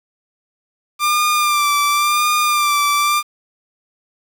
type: tone with vibrato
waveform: sawtooth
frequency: 1188 Hz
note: D6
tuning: 20 cents sharp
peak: -10 dBFS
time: 0.99-3.23 s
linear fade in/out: 50 ms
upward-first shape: sine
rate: 0.93 Hz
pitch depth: 37 cents each way
effects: 7-bit